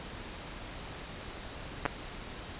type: clicks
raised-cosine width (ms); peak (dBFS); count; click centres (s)
0.5; -13; 2; 1.854 / 1.861
effects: pink hiss -43 dBFS RMS until 2.59 s + resampled to 8000 Hz